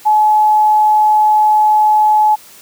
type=tone; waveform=sine; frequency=853 Hz; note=G#5; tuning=46 cents sharp; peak=-7 dBFS; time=0.05-2.36 s; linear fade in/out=20 ms; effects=white hiss -40 dBFS RMS until 2.61 s + high-pass 100 Hz 12 dB/octave